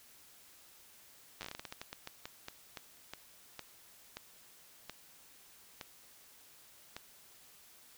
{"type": "slowing click train", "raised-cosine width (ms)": 0.2, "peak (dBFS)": -25, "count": 23, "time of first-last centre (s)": [1.41, 6.966], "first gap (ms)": 9, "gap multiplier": 1.26, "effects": ["white hiss -60 dBFS RMS until 7.97 s"]}